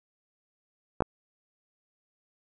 clicks, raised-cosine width 1 ms, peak -10 / -12 dBFS, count 2, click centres 1.006 / 1.022 s, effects none

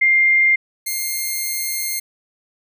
sine / 5% pulse tone pair in turn, 2107 / 2117 Hz, C7 / C7, +12 / +20 cents, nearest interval unison, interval 8 cents, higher second, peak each -11 / -11 dBFS, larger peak neither, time 0.01-0.56 / 0.86-2 s, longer second, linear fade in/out 10 ms, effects none

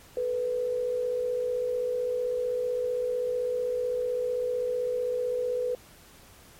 sine tone pair together, 440 / 495.7 Hz, A4 / B4, 0 / +6 cents, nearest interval major second, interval 206 cents, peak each -35 / -26 dBFS, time 0.17-5.75 s, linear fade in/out 2 ms, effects pink hiss -53 dBFS RMS until 6.59 s + MP3 64 kbps

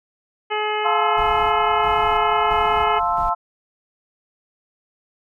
harmonic tone, 424.6 Hz, G#4, 38 cents sharp, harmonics 1 / 2 / 3 / 4 / 5 / 6 / 7, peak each -25 / -24 / -28 / -33 / -29 / -33 / -31 dBFS, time 0.5-3 s, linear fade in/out 20 ms
sine chord, F major seventh, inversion none, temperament equal, 698.5 / 880 / 1046.5 / 1318.5 Hz, F5 / A5 / C6 / E6, 0 / 0 / 0 / 0 cents, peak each -23 dBFS, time 0.84-3.35 s, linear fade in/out 20 ms
brown noise with tremolo, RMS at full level -33 dBFS, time 1.17-3.3 s, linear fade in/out 10 ms, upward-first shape square, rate 1.5 Hz, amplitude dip 60%
effects none

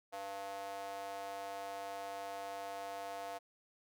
square tone with high-pass filter, 98.7 Hz, G2, 12 cents sharp, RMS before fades -44 dBFS, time 0.12-3.39 s, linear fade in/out 20 ms, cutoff 660 Hz, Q 3.8, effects none

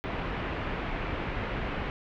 pink low-pass noise, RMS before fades -33 dBFS, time 0.04-1.9 s, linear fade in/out 0 ms, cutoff 2700 Hz, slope 24 dB/octave, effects none

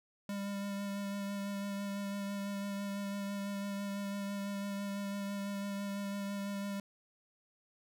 square tone with vibrato, 200 Hz, G3, 35 cents sharp, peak -37 dBFS, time 0.29-6.8 s, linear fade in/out 2 ms, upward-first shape sine, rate 6 Hz, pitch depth 16 cents each way, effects none

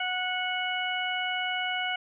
harmonic tone, 735 Hz, F#5, 12 cents flat, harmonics 1 / 2 / 3 / 4, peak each -33 / -33 / -33 / -33 dBFS, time 0-1.96 s, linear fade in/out 5 ms, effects none

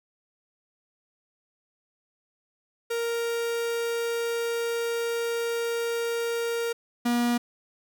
45% pulse tone pair in turn, 466.2 / 239.9 Hz, A#4 / A#3, 0 / +50 cents, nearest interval octave, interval 1150 cents, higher first, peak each -26 / -22 dBFS, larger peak second, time 2.9-6.73 / 7.05-7.38 s, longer first, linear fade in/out 10 ms, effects none

